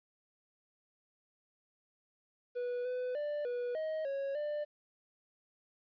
triangle tone with pitch steps, 489.9 / 501 / 590 / 487.7 / 629 / 551 / 594 Hz, B4 / B4 / D5 / B4 / D#5 / C#5 / D5, -14 / +25 / +8 / -22 / +19 / -11 / +20 cents, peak -32 dBFS, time 2.55-4.65 s, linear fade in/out 20 ms, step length 300 ms, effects resampled to 11025 Hz + 12-bit

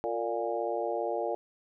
harmonic tone with a mistuned harmonic, 117.4 Hz, A#2, 13 cents sharp, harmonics 3 / 4 / 5 / 6 / 7, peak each -36 / -34 / -34 / -36 / -37 dBFS, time 0.04-1.35 s, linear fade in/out 0 ms, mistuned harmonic 4, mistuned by -46 cents, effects none

